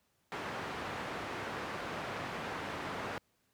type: low-pass noise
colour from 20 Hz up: white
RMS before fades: -40 dBFS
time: 0.32-3.18 s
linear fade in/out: 0 ms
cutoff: 1500 Hz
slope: 12 dB/octave
effects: pink hiss -75 dBFS RMS until 3.53 s + high-pass 80 Hz 12 dB/octave